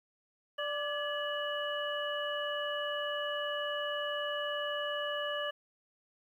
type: harmonic tone with a mistuned harmonic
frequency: 587.3 Hz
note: D5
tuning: in tune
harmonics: 1 / 2 / 3 / 5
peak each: -36 / -40 / -39 / -39 dBFS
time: 0.58-5.51 s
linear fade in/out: 10 ms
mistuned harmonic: 3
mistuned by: -57 cents
effects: 11-bit